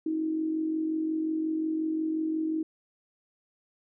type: tone with amplitude modulation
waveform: sine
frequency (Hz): 317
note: D#4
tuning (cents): +32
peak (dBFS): -24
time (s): 0.06-2.63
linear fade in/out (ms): 5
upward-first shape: sine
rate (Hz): 45.6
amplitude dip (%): 50
effects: none